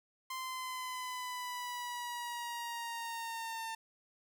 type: exponential sweep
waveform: sawtooth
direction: down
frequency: 1042 to 899 Hz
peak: -35 dBFS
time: 0.3-3.75 s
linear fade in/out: 5 ms
effects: none

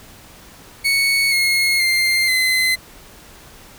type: tone with pitch steps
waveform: 30% pulse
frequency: 2217 / 2159 / 2102 / 2047 Hz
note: C#7 / C#7 / C7 / C7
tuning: 0 / -46 / +7 / -38 cents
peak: -12 dBFS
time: 0.84-2.76 s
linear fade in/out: 20 ms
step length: 480 ms
effects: pink hiss -43 dBFS RMS until 3.78 s

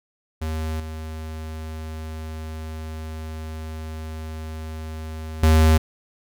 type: tone with level steps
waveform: square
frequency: 79 Hz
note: D#2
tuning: 27 cents sharp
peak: -25 / -31 / -13 dBFS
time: 0.41-5.78 s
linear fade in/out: 10 ms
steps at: 0.8 / 5.43 s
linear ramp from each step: 2 ms
effects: none

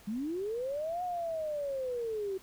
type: linear two-way sweep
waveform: sine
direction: up then down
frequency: 196 to 730 to 373.4 Hz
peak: -32 dBFS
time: 0.07-2.38 s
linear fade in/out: 10 ms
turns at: 1.03 s
effects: pink hiss -57 dBFS RMS until 2.42 s

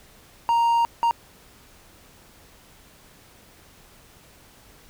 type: tone bursts at uneven times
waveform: triangle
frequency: 932.3 Hz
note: A#5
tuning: in tune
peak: -15 dBFS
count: 2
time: 0.49-0.85 / 1.03-1.11 s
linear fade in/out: 0 ms
effects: pink hiss -52 dBFS RMS until 4.89 s

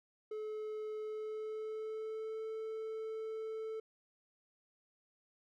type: tone with pitch glide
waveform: triangle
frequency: 430 to 440.8 Hz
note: A4 to A4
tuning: -40 to +3 cents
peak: -37 dBFS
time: 0.31-3.8 s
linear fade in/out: 5 ms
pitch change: +43 cents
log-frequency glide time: 1-2.42 s
effects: none

